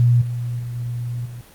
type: tone with level steps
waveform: sine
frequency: 120.5 Hz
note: B2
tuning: 42 cents flat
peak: -11 / -22 / -25 / -23 / -31 dBFS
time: 0-1.41 s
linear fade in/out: 0 ms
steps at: 0.21 / 0.59 / 0.75 / 1.25 s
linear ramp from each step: 10 ms
effects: pink hiss -47 dBFS RMS until 1.54 s + Opus 24 kbps